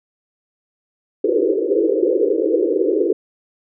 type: band-pass noise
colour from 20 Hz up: white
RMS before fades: -17 dBFS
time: 1.24-3.13 s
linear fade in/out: 5 ms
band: 310 to 510 Hz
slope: 96 dB/octave
effects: none